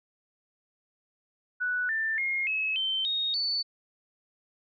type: tone with pitch steps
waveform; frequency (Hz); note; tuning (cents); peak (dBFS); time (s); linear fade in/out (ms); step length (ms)
sine; 1480 / 1780.5 / 2142 / 2577 / 3100 / 3729 / 4487; F#6 / A6 / C7 / E7 / G7 / A#7 / C#8; 0 / +20 / +40 / -40 / -20 / 0 / +20; -26; 1.6-3.63; 20; 290
effects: none

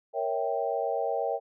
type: chord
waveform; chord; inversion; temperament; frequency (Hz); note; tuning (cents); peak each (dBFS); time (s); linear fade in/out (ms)
sine; A# diminished seventh; none; equal with one note detuned; 466.2 / 554.4 / 652.8 / 784; A#4 / C#5 / E5 / G5; 0 / 0 / -17 / 0; -32 / -32 / -32 / -32; 0.13-1.4; 50
effects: none

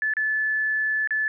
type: tone with dropouts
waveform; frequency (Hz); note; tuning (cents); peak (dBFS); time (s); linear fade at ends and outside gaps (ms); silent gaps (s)
sine; 1735; A6; -25; -21; 0.02-1.28; 1; 0.137-0.168 / 1.074-1.107
effects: none

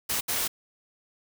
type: noise bursts at uneven times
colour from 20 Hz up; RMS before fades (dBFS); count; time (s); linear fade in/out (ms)
white; -28; 2; 0.09-0.21 / 0.28-0.48; 10
effects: none

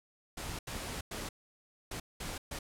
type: noise bursts at uneven times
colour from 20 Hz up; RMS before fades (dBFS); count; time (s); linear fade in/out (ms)
pink; -40; 6; 0.37-0.59 / 0.67-1.01 / 1.11-1.29 / 1.91-2 / 2.2-2.38 / 2.51-2.59; 5
effects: low-pass 12000 Hz 12 dB/octave

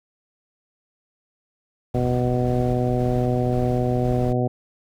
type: harmonic tone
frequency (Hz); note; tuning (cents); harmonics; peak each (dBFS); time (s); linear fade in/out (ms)
124; B2; +7; 1 / 2 / 3 / 4 / 5 / 6; -22 / -25 / -27 / -28 / -29 / -30; 1.94-4.48; 10
type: noise with tremolo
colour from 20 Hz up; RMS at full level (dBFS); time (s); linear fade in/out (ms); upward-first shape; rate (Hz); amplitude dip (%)
brown; -31; 1.94-4.33; 5; square; 1.9; 25
effects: none

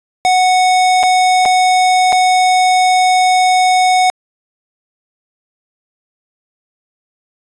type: tone with dropouts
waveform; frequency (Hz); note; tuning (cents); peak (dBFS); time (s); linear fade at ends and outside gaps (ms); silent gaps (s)
square; 738; F#5; -5; -9; 0.25-4.1; 0; 1.03-1.035 / 1.453-1.458 / 2.123-2.128
effects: resampled to 22050 Hz

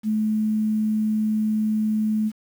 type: tone with quantisation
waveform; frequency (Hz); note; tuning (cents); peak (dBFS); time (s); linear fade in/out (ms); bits
sine; 215.7; A3; -34; -19; 0.03-2.32; 50; 8
effects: none

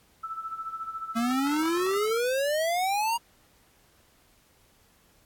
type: tone with tremolo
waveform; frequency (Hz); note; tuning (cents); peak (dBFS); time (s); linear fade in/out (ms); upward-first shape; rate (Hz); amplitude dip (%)
sine; 1318.5; E6; 0; -30; 0.23-2.18; 10; sine; 14; 70
type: exponential sweep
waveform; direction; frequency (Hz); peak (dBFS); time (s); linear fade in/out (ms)
square; up; 225.9 to 954; -25; 1.15-3.18; 20
effects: pink hiss -62 dBFS RMS until 5.25 s + AAC 64 kbps

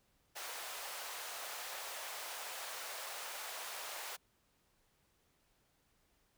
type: high-pass noise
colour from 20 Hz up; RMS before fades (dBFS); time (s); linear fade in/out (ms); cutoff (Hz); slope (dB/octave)
pink; -45; 0.35-4.17; 20; 590; 24
effects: pink hiss -75 dBFS RMS until 6.37 s

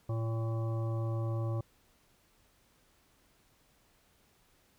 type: harmonic tone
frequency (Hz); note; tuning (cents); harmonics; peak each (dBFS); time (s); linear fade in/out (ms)
113.2; A2; +50; 1 / 3 / 5 / 7 / 9 / 10; -31 / -42 / -43 / -51 / -53 / -50; 0.09-1.61; 5
effects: pink hiss -68 dBFS RMS until 4.78 s

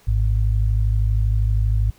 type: tone pair together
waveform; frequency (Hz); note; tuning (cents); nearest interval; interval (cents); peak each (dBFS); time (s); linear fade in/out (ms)
sine; 52.65 / 105.3; G#1 / G#2; +24 / +24; octave; 1200; -17 / -20; 0.07-1.91; 10
effects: pink hiss -54 dBFS RMS until 1.98 s

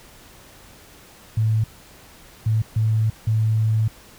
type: tone bursts at uneven times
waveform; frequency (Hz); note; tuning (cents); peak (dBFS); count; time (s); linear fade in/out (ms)
sine; 110; A2; 0; -16; 4; 1.37-1.64 / 2.46-2.62 / 2.76-3.1 / 3.27-3.88; 5
effects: pink hiss -47 dBFS RMS until 4.18 s

